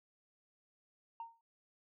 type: tone with exponential decay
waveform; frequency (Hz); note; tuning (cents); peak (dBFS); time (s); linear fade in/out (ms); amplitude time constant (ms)
sine; 920; A#5; -23; -38; 1.2-1.41; 2; 44
effects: tanh soft clip ceiling -38 dBFS